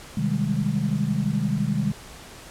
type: chord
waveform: sine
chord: Ab major seventh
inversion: first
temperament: equal with one note detuned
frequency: 129.16 / 155.56 / 196 / 207.7 Hz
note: C3 / Eb3 / G3 / Ab3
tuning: -22 / 0 / 0 / 0 cents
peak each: -28 / -26 / -27 / -26 dBFS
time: 0.17-1.92 s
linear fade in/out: 5 ms
effects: pink hiss -43 dBFS RMS until 2.5 s + low-pass 11000 Hz 12 dB/octave